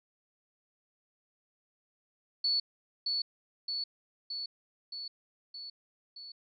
sine tone with echo, 4435 Hz, C#8, in tune, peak -26 dBFS, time 2.44-2.6 s, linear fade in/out 5 ms, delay 620 ms, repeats 6, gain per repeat -3 dB, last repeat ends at 6.32 s, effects none

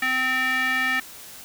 square tone with band-pass filter, 258.8 Hz, C4, 19 cents flat, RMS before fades -23 dBFS, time 0.02-1 s, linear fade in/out 5 ms, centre 2000 Hz, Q 5.3, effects white hiss -42 dBFS RMS until 1.44 s

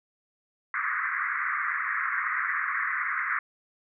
white band-pass noise, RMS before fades -29 dBFS, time 0.74-3.39 s, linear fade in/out 2 ms, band 1100 to 2100 Hz, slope 96 dB/octave, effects none

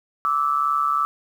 sine tone pair together, 1166 / 1308.8 Hz, D6 / E6, -13 / -13 cents, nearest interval major second, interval 200 cents, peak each -21 dBFS, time 0.25-1.05 s, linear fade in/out 0 ms, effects 8-bit

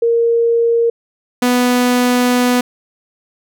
sine / sawtooth tone pair in turn, 465.3 / 247.1 Hz, A#4 / B3, -3 / +1 cents, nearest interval major seventh, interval 1096 cents, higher first, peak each -10 / -7 dBFS, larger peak second, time 0.02-0.9 / 1.42-2.61 s, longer second, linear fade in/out 5 ms, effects none

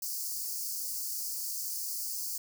white high-pass noise, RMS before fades -36 dBFS, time 0.02-2.38 s, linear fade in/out 5 ms, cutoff 4500 Hz, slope 96 dB/octave, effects none

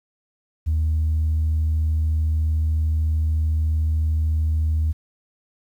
sine tone, 78.4 Hz, D#2, 14 cents sharp, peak -16 dBFS, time 0.66-4.93 s, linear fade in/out 20 ms, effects tanh soft clip ceiling -15 dBFS + 9-bit

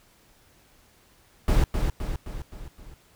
brown noise with echo, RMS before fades -19 dBFS, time 1.48-1.64 s, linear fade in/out 2 ms, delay 260 ms, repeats 5, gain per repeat -5 dB, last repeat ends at 2.94 s, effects pink hiss -59 dBFS RMS until 3.15 s

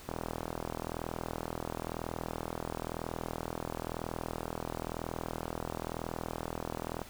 click train, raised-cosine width 1 ms, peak -21 dBFS, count 285, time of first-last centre 0.09-7.017 s, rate 41 Hz, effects pink hiss -51 dBFS RMS until 7.09 s

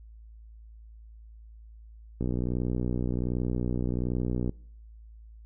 click train, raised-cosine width 3 ms, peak -17 dBFS, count 141, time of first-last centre 2.21-4.494 s, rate 61.3 Hz, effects noise-tail reverb RT60 0.6 s tail -25 dB re dry + added 55 Hz sine -46 dBFS peak until 5.45 s

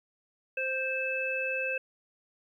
harmonic tone, 523.3 Hz, C5, in tune, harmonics 1 / 3 / 5, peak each -34 / -36 / -31 dBFS, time 0.57-1.78 s, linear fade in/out 5 ms, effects 11-bit

